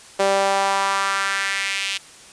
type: tone with high-pass filter sweep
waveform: sawtooth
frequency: 196 Hz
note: G3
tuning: in tune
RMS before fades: -21 dBFS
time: 0.19-1.98 s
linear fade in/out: 10 ms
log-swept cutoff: 520 to 2900 Hz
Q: 2.4
effects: white hiss -44 dBFS RMS until 2.32 s + resampled to 22050 Hz